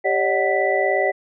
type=tone cluster; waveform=sine; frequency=393.3 / 558 / 615 / 743 / 1979 Hz; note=G4 / C#5 / D#5 / F#5 / B6; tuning=+6 / +11 / -20 / +7 / +3 cents; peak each=-23 dBFS; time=0.04-1.12 s; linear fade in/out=20 ms; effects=none